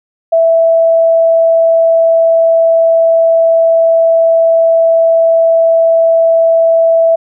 sine tone with vibrato, 659.3 Hz, E5, in tune, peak -5 dBFS, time 0.32-7.16 s, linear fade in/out 10 ms, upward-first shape sine, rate 20 Hz, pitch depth 10 cents each way, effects none

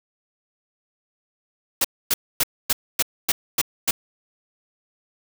white noise bursts, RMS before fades -19 dBFS, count 8, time 1.81-3.91 s, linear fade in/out 5 ms, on 35 ms, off 260 ms, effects none

